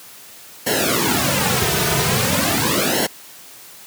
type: noise with flanger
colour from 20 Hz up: pink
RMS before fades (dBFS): -18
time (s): 0.66-3.07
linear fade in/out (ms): 10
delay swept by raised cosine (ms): 0.82 to 3.72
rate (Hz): 0.42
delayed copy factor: -1
effects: white hiss -41 dBFS RMS until 3.86 s + high-pass 100 Hz 12 dB/octave